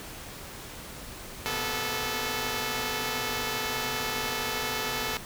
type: tone cluster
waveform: 5% pulse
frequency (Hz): 128.2 / 243.5 / 436.3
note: C3 / B3 / A4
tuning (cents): -35 / -24 / -15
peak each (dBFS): -27 / -24 / -19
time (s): 1.46-5.17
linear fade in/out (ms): 0
effects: pink hiss -42 dBFS RMS until 5.25 s